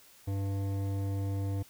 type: tone with hard clipping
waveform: sine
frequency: 98.4 Hz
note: G2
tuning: 7 cents sharp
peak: -32 dBFS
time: 0.27-1.63 s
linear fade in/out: 10 ms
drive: 13 dB
effects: white hiss -58 dBFS RMS until 1.69 s